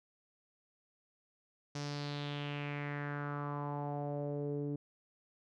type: tone with low-pass filter sweep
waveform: sawtooth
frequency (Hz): 144.9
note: D3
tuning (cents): -23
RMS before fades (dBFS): -39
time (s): 1.75-4.76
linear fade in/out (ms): 5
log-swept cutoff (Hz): 5800 to 350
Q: 3.7
effects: none